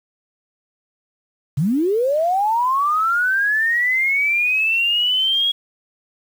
sine linear sweep, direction up, 125.1 to 3322 Hz, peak -15 dBFS, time 1.57-5.52 s, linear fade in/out 10 ms, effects 7-bit

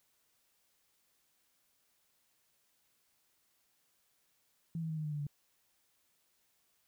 sine tone with pitch steps, 164.9 / 161.32 / 157.82 / 154.39 / 151.04 / 147.76 / 144.55 Hz, E3 / E3 / D#3 / D#3 / D3 / D3 / D3, +1 / -37 / +25 / -13 / +49 / +11 / -27 cents, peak -35 dBFS, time 4.75-5.268 s, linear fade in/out 2 ms, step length 74 ms, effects white hiss -75 dBFS RMS until 6.87 s

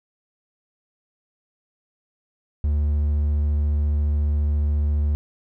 triangle tone, 73.8 Hz, D2, 9 cents sharp, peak -16 dBFS, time 2.64-5.15 s, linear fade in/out 0 ms, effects none

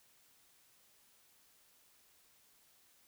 silence, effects white hiss -68 dBFS RMS until 3.07 s

